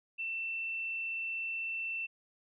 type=tone; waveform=sine; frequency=2681 Hz; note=E7; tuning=29 cents sharp; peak=-34 dBFS; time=0.18-2.07 s; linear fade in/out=20 ms; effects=none